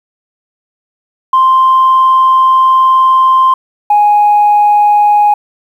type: tone pair in turn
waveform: sine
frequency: 1046.5 / 830.6 Hz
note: C6 / G#5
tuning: 0 / 0 cents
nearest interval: major third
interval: 400 cents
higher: first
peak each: -3 dBFS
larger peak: neither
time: 1.33-3.54 / 3.9-5.34 s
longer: first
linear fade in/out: 5 ms
effects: tanh soft clip ceiling -1 dBFS + 7-bit